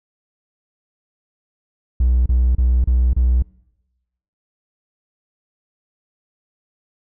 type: tone bursts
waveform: triangle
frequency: 61.74 Hz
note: B1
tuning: in tune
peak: -9 dBFS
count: 5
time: 2-3.424 s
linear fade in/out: 5 ms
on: 260 ms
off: 31 ms
effects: noise-tail reverb RT60 1.0 s tail -26 dB re dry + tanh soft clip ceiling -7 dBFS